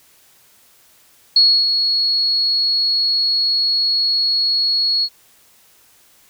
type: tone with ADSR envelope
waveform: sine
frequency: 4339 Hz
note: C#8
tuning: 38 cents flat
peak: -7 dBFS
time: 1.36-5.09 s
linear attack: 4 ms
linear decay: 290 ms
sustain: -7 dB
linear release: 57 ms
effects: white hiss -52 dBFS RMS until 6.29 s